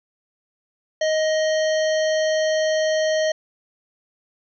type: harmonic tone with a mistuned harmonic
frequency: 626 Hz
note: D#5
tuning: 10 cents sharp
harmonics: 1 / 3 / 5 / 7 / 9 / 10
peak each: -18 / -28 / -32 / -35 / -37 / -38 dBFS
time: 1.01-3.32 s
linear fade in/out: 5 ms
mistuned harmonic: 7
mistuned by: -32 cents
effects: none